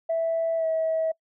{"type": "tone with pitch glide", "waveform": "sine", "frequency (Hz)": [658, 644.1], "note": ["E5", "E5"], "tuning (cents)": [-3, -40], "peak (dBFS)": -21, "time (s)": [0.09, 1.12], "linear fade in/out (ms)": 10, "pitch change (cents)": -37, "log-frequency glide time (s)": [0.57, 0.66], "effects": ["noise-tail reverb RT60 0.1 s tail -24 dB re dry", "tanh soft clip ceiling -18 dBFS"]}